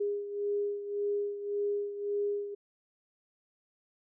sine beating tone pair, 408 / 409.8 Hz, G#4 / G#4, -31 / -23 cents, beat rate 1.8 Hz, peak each -31 / -37 dBFS, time 0-2.55 s, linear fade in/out 10 ms, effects none

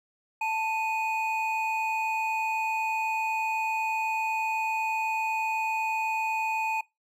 triangle tone pair together, 884 / 2486 Hz, A5 / D#7, +8 / -2 cents, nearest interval octave + tritone, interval 1790 cents, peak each -26 / -29 dBFS, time 0.41-6.81 s, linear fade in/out 5 ms, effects noise-tail reverb RT60 0.2 s tail -21 dB re dry

